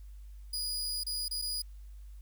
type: tone with dropouts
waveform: sawtooth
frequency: 4913 Hz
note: D#8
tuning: 23 cents flat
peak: -30 dBFS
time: 0.53-1.62 s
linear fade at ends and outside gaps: 5 ms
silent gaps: 1.036-1.065 / 1.283-1.31 / 1.417-1.421 s
effects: added 50 Hz sine -45 dBFS peak until 2.21 s + white hiss -70 dBFS RMS until 2.21 s